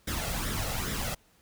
pink noise with flanger, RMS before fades -32 dBFS, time 0.07-1.15 s, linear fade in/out 10 ms, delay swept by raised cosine 0.55 to 1.55 ms, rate 2.4 Hz, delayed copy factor +0.6, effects pink hiss -64 dBFS RMS until 1.41 s

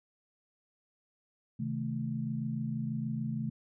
sine chord, A diminished, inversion first, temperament just, 132 / 158.4 / 220 Hz, C3 / Eb3 / A3, +16 / +31 / 0 cents, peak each -36 / -38 / -35 dBFS, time 1.59-3.5 s, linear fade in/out 10 ms, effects none

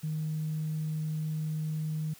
sine tone, 155.56 Hz, D#3, in tune, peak -29 dBFS, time 0.03-2.14 s, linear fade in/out 10 ms, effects tanh soft clip ceiling -25 dBFS + white hiss -55 dBFS RMS until 2.19 s

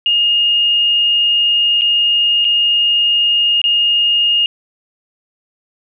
sine tone with dropouts, 2844 Hz, F7, 31 cents sharp, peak -10 dBFS, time 0.06-4.46 s, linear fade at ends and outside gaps 1 ms, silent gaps 1.811-1.818 / 2.445-2.45 / 3.616-3.64 s, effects none

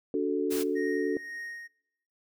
sine chord, D major, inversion none, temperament equal with one note detuned, 289.1 / 370 / 440 Hz, D4 / F#4 / A4, -27 / 0 / 0 cents, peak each -30 dBFS, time 0.14-1.17 s, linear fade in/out 2 ms
white noise, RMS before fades -37 dBFS, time 0.5-0.64 s, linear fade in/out 20 ms
triangle tone with tremolo, 1864.7 Hz, A#6, in tune, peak -34 dBFS, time 0.75-1.68 s, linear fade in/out 20 ms, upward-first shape sine, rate 1.9 Hz, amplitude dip 50%
effects noise-tail reverb RT60 0.9 s tail -23 dB re dry

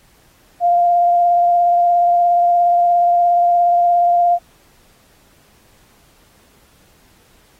sine tone with vibrato, 698.5 Hz, F5, in tune, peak -10 dBFS, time 0.6-4.39 s, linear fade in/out 50 ms, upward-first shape triangle, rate 17 Hz, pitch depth 18 cents each way, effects pink hiss -53 dBFS RMS until 7.59 s + AAC 48 kbps

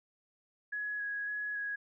sine tone with vibrato, 1672 Hz, G#6, 11 cents sharp, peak -34 dBFS, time 0.72-1.76 s, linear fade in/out 10 ms, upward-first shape square, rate 1.8 Hz, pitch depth 11 cents each way, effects none

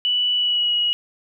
sine tone with pitch glide, 2960 to 2906 Hz, F#7 to F#7, 0 to -32 cents, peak -17 dBFS, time 0.05-0.93 s, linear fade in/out 0 ms, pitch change -32 cents, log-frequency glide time 0.35-0.73 s, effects none

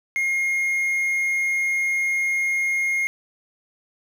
triangle tone with quantisation, 2140 Hz, C7, 38 cents sharp, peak -18 dBFS, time 0.16-3.07 s, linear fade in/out 0 ms, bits 8, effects none

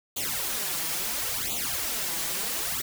white noise with flanger, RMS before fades -30 dBFS, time 0.16-2.82 s, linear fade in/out 10 ms, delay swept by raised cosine 0.28 to 6.18 ms, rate 0.73 Hz, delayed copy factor +0.9, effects none

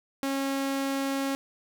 sawtooth tone, 273.1 Hz, C#4, 26 cents flat, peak -23 dBFS, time 0.23-1.35 s, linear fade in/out 0 ms, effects none

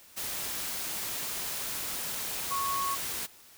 sine tone in noise, 1104 Hz, C#6, 7 cents flat, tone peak -29 dBFS, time 2.5-2.96 s, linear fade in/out 20 ms, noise white, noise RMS -35 dBFS, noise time 0.16-3.27 s, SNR +3 dB, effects white hiss -55 dBFS RMS until 3.57 s

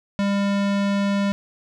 square tone with low-pass filter, 200 Hz, G3, 35 cents sharp, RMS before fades -21 dBFS, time 0.19-1.32 s, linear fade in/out 0 ms, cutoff 4800 Hz, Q 0.7, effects none

